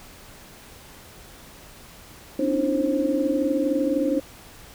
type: tone cluster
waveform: sine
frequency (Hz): 256.3 / 280.4 / 300 / 333 / 531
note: C4 / C#4 / D4 / E4 / C5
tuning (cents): -36 / +20 / +37 / +18 / +25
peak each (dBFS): -31 / -26 / -24 / -31 / -25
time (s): 2.39-4.2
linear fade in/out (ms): 5
effects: pink hiss -46 dBFS RMS until 4.74 s